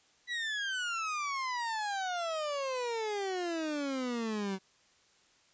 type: exponential sweep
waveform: 30% pulse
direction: down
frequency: 1975.5 to 187.3 Hz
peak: -30 dBFS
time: 0.27-4.59 s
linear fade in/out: 50 ms
effects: white hiss -66 dBFS RMS until 5.53 s + resampled to 16000 Hz